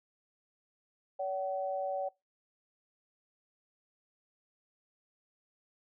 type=tone pair together; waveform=sine; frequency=568 / 758.2 Hz; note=C#5 / F#5; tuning=+42 / +42 cents; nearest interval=perfect fourth; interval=500 cents; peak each=-34 / -36 dBFS; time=1.19-2.09 s; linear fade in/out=10 ms; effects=noise-tail reverb RT60 0.2 s tail -22 dB re dry